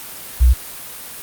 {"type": "tone", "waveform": "sine", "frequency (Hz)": 61.74, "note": "B1", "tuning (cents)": 0, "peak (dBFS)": -7, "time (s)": [0.4, 0.54], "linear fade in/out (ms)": 20, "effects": ["white hiss -33 dBFS RMS until 1.22 s", "Opus 32 kbps"]}